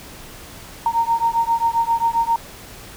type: beating tone pair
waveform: sine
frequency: 919 / 926.5 Hz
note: A#5 / A#5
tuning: -25 / -11 cents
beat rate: 7.5 Hz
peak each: -19 dBFS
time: 0.86-2.36 s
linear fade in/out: 2 ms
effects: pink hiss -39 dBFS RMS until 2.96 s